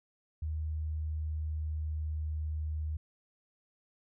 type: tone with pitch glide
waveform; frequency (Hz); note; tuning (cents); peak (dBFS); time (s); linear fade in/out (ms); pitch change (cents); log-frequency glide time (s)
sine; 77.78 to 77.2; D#2 to D#2; 0 to -13; -32; 0.42-2.97; 5; -13; 0.54-2.16
effects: none